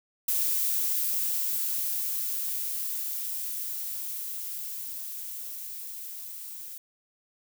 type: noise with level ramp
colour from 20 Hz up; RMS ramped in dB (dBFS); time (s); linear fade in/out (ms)
violet; -26 to -41; 0.28-6.78; 5
effects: none